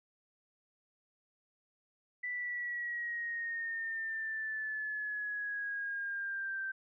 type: exponential sweep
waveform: sine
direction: down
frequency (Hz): 1982 to 1558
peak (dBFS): -35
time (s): 2.23-6.72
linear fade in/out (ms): 10
effects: none